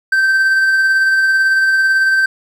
triangle tone with tremolo, 1556 Hz, G6, 13 cents flat, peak -7 dBFS, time 0.12-2.26 s, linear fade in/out 5 ms, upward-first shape sine, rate 18 Hz, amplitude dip 25%, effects none

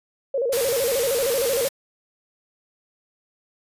sine tone with vibrato, 508 Hz, B4, 49 cents sharp, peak -20 dBFS, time 0.34-1.68 s, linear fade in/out 5 ms, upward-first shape square, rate 13 Hz, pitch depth 130 cents each way
white noise, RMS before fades -27 dBFS, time 0.52-1.69 s, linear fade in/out 10 ms
effects resampled to 32000 Hz

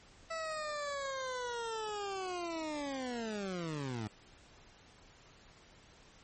20% pulse linear sweep, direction down, 659.3 to 102.2 Hz, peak -32 dBFS, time 0.3-4.08 s, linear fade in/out 10 ms, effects pink hiss -60 dBFS RMS until 6.23 s + MP3 32 kbps

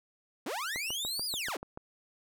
sawtooth linear two-way sweep, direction up then down, 207.7 to 4996 to 207.7 Hz, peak -30 dBFS, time 0.46-1.57 s, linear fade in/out 5 ms, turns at 1.26 s
click train, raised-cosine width 1 ms, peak -27 dBFS, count 8, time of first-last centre 0.76-1.774 s, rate 6.9 Hz
effects none

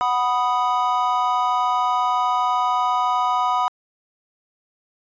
triangle chord, B major, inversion second, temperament equal, 740 / 987.8 / 1244.5 Hz, F#5 / B5 / D#6, 0 / 0 / 0 cents, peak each -21 / -19 / -21 dBFS, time 0.01-3.68 s, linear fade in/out 0 ms, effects resampled to 16000 Hz

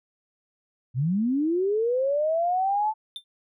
sine linear sweep, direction up, 115.1 to 880 Hz, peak -21 dBFS, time 0.94-2.94 s, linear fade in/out 50 ms
triangle tone with exponential decay, 3575 Hz, A7, 27 cents sharp, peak -27 dBFS, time 3.16-3.24 s, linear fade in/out 1 ms, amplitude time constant 16 ms
effects none

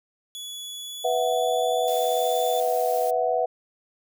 sawtooth tone with pitch glide, 3401 to 3487 Hz, G#7 to A7, +40 to -16 cents, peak -31 dBFS, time 0.35-2.6 s, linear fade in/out 0 ms, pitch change +44 cents, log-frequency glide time 0.76-2.37 s
sine chord, B suspended fourth, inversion none, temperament equal, 493.9 / 659.3 / 740 Hz, B4 / E5 / F#5, 0 / 0 / 0 cents, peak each -25 dBFS, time 1.04-3.46 s, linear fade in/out 10 ms
blue noise, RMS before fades -38 dBFS, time 1.87-3.11 s, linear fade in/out 10 ms
effects none

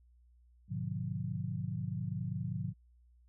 sine chord, G# diminished seventh, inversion none, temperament just, 103.83 / 124.59 / 149.51 / 179.41 Hz, G#2 / B2 / D3 / F3, 0 / +16 / +31 / +47 cents, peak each -40 / -40 / -40 / -40 dBFS, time 0.68-2.74 s, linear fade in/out 50 ms, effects added 60 Hz sine -61 dBFS peak until 3.28 s

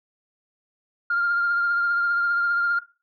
sine tone with vibrato, 1400 Hz, F6, 4 cents sharp, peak -19 dBFS, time 1.1-2.79 s, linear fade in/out 5 ms, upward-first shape triangle, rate 15 Hz, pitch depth 26 cents each way, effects noise-tail reverb RT60 0.3 s tail -17 dB re dry + tanh soft clip ceiling -15 dBFS

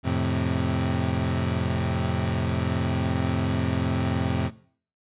25% pulse chord, F major, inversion none, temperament equal, 87.31 / 110 / 130.81 Hz, F2 / A2 / C3, 0 / 0 / 0 cents, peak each -23 / -25 / -24 dBFS, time 0.03-4.51 s, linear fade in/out 50 ms, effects noise-tail reverb RT60 0.5 s tail -18 dB re dry + resampled to 8000 Hz

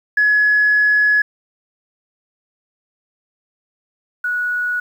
sine tone pair in turn, 1692 / 1464.7 Hz, G#6 / F#6, +32 / -18 cents, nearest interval major second, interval 250 cents, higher first, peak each -10 / -17 dBFS, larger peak first, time 0.17-1.22 / 4.24-4.8 s, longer first, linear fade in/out 5 ms, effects tanh soft clip ceiling -6 dBFS + 8-bit

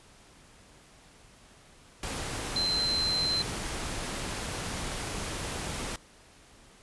sine tone in noise, 4094 Hz, C8, 38 cents flat, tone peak -26 dBFS, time 2.56-3.42 s, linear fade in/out 2 ms, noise pink, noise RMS -35 dBFS, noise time 2.03-5.96 s, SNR +6 dB, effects pink hiss -56 dBFS RMS until 6.82 s + resampled to 24000 Hz

